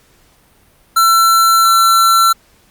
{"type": "tone", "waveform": "square", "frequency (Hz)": 1350, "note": "E6", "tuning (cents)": 41, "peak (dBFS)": -8, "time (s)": [0.96, 2.33], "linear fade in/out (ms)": 10, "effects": ["pink hiss -51 dBFS RMS until 2.7 s", "Opus 48 kbps"]}